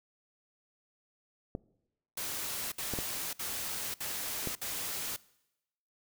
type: clicks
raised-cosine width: 2 ms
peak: -22 dBFS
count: 4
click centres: 1.551 / 2.937 / 2.988 / 4.473 s
type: noise bursts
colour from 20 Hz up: white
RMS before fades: -37 dBFS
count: 5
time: 2.17-5.164 s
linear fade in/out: 5 ms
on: 550 ms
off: 61 ms
effects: noise-tail reverb RT60 0.9 s tail -22 dB re dry